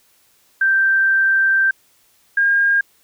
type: tone pair in turn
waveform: sine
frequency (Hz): 1568 / 1615.8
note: G6 / G#6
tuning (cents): 0 / -48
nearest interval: minor second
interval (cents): 52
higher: second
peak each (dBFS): -12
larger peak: neither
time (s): 0.61-1.71 / 2.37-2.81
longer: first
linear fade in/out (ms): 5
effects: white hiss -57 dBFS RMS until 3.03 s